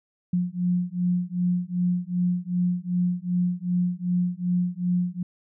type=beating tone pair; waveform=sine; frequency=177 / 179.6 Hz; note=F3 / F3; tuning=+23 / +49 cents; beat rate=2.6 Hz; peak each=-25 dBFS; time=0.33-5.23 s; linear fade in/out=5 ms; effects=none